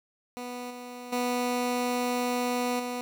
15% pulse tone with level steps, 246.1 Hz, B3, 6 cents flat, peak -29 / -33 / -20 / -25 dBFS, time 0.37-3.01 s, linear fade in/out 0 ms, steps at 0.7 / 1.12 / 2.79 s, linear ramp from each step 10 ms, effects none

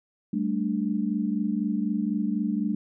sine chord, G suspended second, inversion none, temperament equal, 196 / 220 / 293.7 Hz, G3 / A3 / D4, 0 / 0 / 0 cents, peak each -28 / -27 / -30 dBFS, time 0.33-2.75 s, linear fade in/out 5 ms, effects none

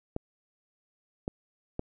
clicks, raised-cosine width 2 ms, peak -18 dBFS, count 3, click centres 0.164 / 1.279 / 1.794 s, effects none

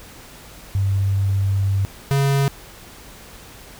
sine / square tone pair in turn, 98 / 138.59 Hz, G2 / C#3, 0 / 0 cents, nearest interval tritone, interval 600 cents, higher second, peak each -16 dBFS, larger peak neither, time 0.75-1.85 / 2.11-2.48 s, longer first, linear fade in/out 0 ms, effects added 50 Hz sine -49 dBFS peak until 3.79 s + pink hiss -42 dBFS RMS until 3.79 s

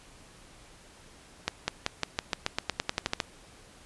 accelerating click train, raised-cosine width 0.2 ms, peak -9 dBFS, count 15, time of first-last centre 1.48-3.202 s, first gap 200 ms, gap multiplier 0.92, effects pink hiss -54 dBFS RMS until 3.85 s + resampled to 24000 Hz

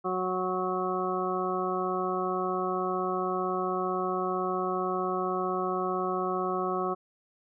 harmonic tone, 184.4 Hz, F#3, 6 cents flat, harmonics 1 / 2 / 3 / 4 / 6 / 7, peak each -37 / -31 / -38 / -34 / -33 / -36 dBFS, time 0.04-6.95 s, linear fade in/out 20 ms, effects none

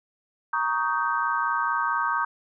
sine chord, Eb dominant seventh, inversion second, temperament just, 933.4 / 1120.1 / 1244.5 / 1555.6 Hz, Bb5 / Db6 / Eb6 / G6, +2 / +18 / 0 / -14 cents, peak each -28 dBFS, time 0.53-2.25 s, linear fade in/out 5 ms, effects none

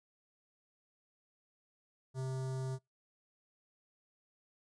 square tone with notch filter, 131.2 Hz, C3, 5 cents sharp, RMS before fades -38 dBFS, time 2.14-2.79 s, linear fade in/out 50 ms, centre 2500 Hz, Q 0.52, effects noise-tail reverb RT60 0.2 s tail -26 dB re dry + resampled to 22050 Hz

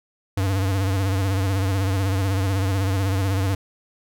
square tone with vibrato, 96.4 Hz, G2, 28 cents flat, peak -20 dBFS, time 0.37-3.55 s, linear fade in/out 5 ms, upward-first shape sine, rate 16 Hz, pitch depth 70 cents each way, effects none

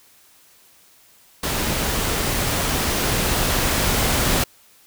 pink noise with level ramp, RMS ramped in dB -23 to -19 dBFS, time 1.43-4.44 s, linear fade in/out 5 ms, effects white hiss -53 dBFS RMS until 4.86 s

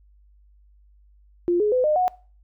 sine tone with pitch steps, 349.2 / 420.1 / 505.4 / 608 / 731.4 Hz, F4 / G#4 / B4 / D#5 / F#5, 0 / +20 / +40 / -40 / -20 cents, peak -17 dBFS, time 1.48-2.08 s, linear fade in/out 0 ms, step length 120 ms, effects noise-tail reverb RT60 0.4 s tail -22 dB re dry + added 50 Hz sine -52 dBFS peak until 2.43 s

